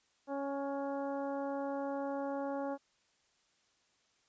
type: harmonic tone with a mistuned harmonic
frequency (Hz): 277.9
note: C#4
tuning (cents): +4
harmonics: 1 / 2 / 3 / 4 / 5 / 6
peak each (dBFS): -39 / -38 / -42 / -49 / -52 / -58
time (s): 0.27-2.78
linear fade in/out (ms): 50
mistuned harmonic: 5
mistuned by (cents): +21
effects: white hiss -73 dBFS RMS until 4.28 s + resampled to 16000 Hz